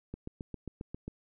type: click train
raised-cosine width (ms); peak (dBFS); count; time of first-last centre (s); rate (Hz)
3; -26; 8; 0.14-1.08; 7.45
effects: none